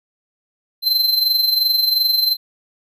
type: tone with amplitude modulation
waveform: square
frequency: 4100 Hz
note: C8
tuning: 36 cents flat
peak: -12 dBFS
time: 0.82-2.37 s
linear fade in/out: 50 ms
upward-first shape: sine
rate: 22.8 Hz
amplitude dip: 60%
effects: none